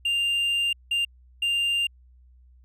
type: tone bursts at uneven times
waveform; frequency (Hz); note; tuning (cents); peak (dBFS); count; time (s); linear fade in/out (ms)
triangle; 2794; F7; 0; -20; 3; 0.05-0.73 / 0.91-1.05 / 1.42-1.87; 5
effects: added 62 Hz sine -51 dBFS peak until 2.64 s + resampled to 32000 Hz